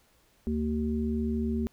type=harmonic tone; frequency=76.2 Hz; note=D#2; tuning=36 cents flat; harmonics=1 / 3 / 5; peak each=-32 / -28 / -36 dBFS; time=0.47-1.67 s; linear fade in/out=0 ms; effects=pink hiss -65 dBFS RMS until 1.72 s